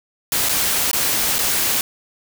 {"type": "noise with dropouts", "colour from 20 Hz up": "white", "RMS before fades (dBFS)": -19, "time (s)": [0.32, 1.81], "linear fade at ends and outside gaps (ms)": 1, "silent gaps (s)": [[0.488, 0.493], [0.913, 0.931], [1.384, 1.389]], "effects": []}